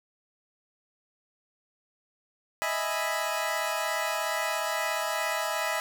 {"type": "chord", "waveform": "20% pulse", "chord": "E major seventh", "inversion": "third", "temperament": "equal", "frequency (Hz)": [622.3, 659.3, 830.6, 987.8], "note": ["D#5", "E5", "G#5", "B5"], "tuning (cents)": [0, 0, 0, 0], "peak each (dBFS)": [-28, -28, -29, -29], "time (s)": [2.62, 5.8], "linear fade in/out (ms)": 0, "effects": []}